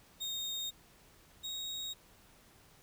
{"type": "tone pair in turn", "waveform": "35% pulse", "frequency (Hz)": [3705, 3768], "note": ["A#7", "A#7"], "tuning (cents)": [-11, 18], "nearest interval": "unison", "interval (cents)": 29, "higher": "second", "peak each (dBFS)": [-34, -36], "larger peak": "first", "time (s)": [[0.2, 0.71], [1.43, 1.94]], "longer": "neither", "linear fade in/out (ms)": 20, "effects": ["pink hiss -62 dBFS RMS until 2.82 s"]}